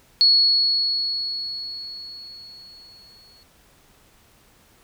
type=tone with exponential decay; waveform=sine; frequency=4363 Hz; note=C#8; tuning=28 cents flat; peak=-11 dBFS; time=0.21-3.43 s; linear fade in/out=0 ms; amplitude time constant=700 ms; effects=pink hiss -56 dBFS RMS until 4.83 s